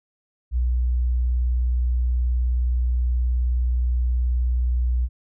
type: tone with vibrato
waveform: sine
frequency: 61.2 Hz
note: B1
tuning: 15 cents flat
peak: -18 dBFS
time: 0.51-5.09 s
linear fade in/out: 50 ms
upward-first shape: triangle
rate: 19 Hz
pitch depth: 24 cents each way
effects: none